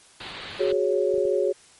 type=low-pass noise; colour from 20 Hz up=white; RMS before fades=-38 dBFS; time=0.2-0.72 s; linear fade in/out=5 ms; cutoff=4500 Hz; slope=96 dB/octave
type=chord; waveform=sine; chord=F# suspended second; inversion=none; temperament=equal; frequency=370 / 415.3 / 554.4 Hz; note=F#4 / G#4 / C#5; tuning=0 / 0 / 0 cents; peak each=-24 dBFS; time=0.59-1.53 s; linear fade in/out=20 ms
type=clicks; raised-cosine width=2 ms; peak=-29 dBFS; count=4; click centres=0.728 / 1.142 / 1.18 / 1.254 s
effects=white hiss -53 dBFS RMS until 1.79 s + MP3 48 kbps